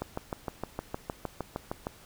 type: click train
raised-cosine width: 1 ms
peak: -18 dBFS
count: 13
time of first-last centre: 0.02-1.869 s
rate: 6.49 Hz
effects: pink hiss -54 dBFS RMS until 2.05 s